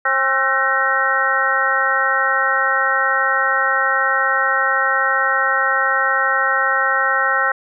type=harmonic tone with a mistuned harmonic; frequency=267.9 Hz; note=C4; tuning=41 cents sharp; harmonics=2 / 3 / 4 / 5 / 6 / 7; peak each=-25 / -24 / -25 / -19 / -20 / -20 dBFS; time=0.05-7.52 s; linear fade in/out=5 ms; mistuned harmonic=6; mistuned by=-87 cents; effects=none